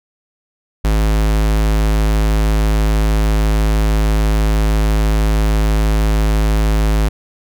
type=tone; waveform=square; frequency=53.1 Hz; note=G#1; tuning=39 cents sharp; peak=-12 dBFS; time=0.84-7.09 s; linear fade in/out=10 ms; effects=none